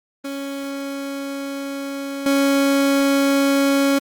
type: tone with level steps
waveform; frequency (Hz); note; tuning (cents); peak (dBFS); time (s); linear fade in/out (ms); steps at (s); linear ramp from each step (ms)
30% pulse; 277.2; C#4; 0; -23 / -12; 0.24-3.99; 10; 2.26; 2
effects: Opus 24 kbps